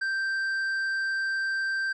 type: tone with tanh clipping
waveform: triangle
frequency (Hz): 1568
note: G6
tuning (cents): 0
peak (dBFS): -27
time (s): 0.01-1.93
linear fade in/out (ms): 10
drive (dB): 10
effects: none